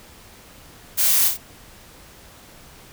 blue noise with echo, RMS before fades -19 dBFS, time 0.97-1.29 s, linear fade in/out 20 ms, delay 29 ms, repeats 3, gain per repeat -4 dB, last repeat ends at 1.377 s, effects pink hiss -46 dBFS RMS until 2.92 s

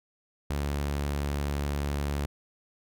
sawtooth tone, 71.7 Hz, D2, 41 cents flat, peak -24 dBFS, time 0.5-2.26 s, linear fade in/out 5 ms, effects none

